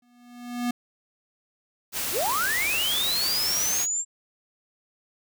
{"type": "tone with exponential growth", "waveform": "square", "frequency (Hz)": 242.8, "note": "B3", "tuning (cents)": -29, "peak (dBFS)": -23, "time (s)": [0.02, 0.71], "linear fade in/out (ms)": 5, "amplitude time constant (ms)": 150}
{"type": "noise", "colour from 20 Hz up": "white", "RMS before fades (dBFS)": -29, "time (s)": [1.92, 3.87], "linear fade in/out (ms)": 50}
{"type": "linear sweep", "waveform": "sine", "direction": "up", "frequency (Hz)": [290.5, 7490], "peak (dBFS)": -24, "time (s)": [2.12, 4.05], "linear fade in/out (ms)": 50}
{"effects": []}